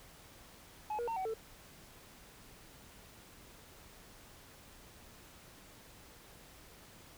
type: tone with pitch steps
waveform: sine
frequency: 850 / 475.7 / 911 / 755 / 444.6 Hz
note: G#5 / A#4 / A#5 / F#5 / A4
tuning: +40 / +35 / -40 / +35 / +18 cents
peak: -32 dBFS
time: 0.9-1.34 s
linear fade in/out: 5 ms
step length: 88 ms
effects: tanh soft clip ceiling -34 dBFS + pink hiss -57 dBFS RMS until 7.17 s